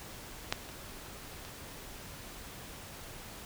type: clicks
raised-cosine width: 0.2 ms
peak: -11 / -30 / -28 dBFS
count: 3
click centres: 0.525 / 0.69 / 1.45 s
effects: pink hiss -47 dBFS RMS until 3.45 s